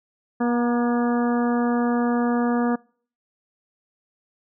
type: harmonic tone with a mistuned harmonic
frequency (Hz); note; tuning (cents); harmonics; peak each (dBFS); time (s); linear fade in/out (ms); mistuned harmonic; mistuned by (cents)
240; B3; -49; 1 / 2 / 3 / 4 / 5 / 6 / 7; -20 / -27 / -29 / -33 / -33 / -38 / -36; 0.4-2.76; 10; 4; -26
effects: noise-tail reverb RT60 0.5 s tail -26 dB re dry